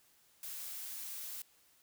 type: noise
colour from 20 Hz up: blue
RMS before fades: -44 dBFS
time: 0.43-1.42 s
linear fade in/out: 2 ms
effects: white hiss -68 dBFS RMS until 1.82 s